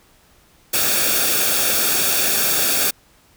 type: noise with comb filter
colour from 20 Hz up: white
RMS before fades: -18 dBFS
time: 0.73-2.91 s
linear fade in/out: 10 ms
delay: 0.99 ms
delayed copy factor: -0.6
effects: pink hiss -54 dBFS RMS until 3.36 s